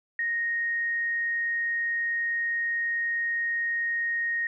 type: tone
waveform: sine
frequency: 1864.7 Hz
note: A#6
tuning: in tune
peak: -25 dBFS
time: 0.19-4.47 s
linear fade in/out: 2 ms
effects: none